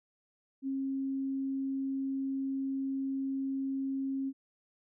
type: tone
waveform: sine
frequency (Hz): 270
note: C#4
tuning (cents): -45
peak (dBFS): -31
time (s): 0.62-4.33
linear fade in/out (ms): 50
effects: none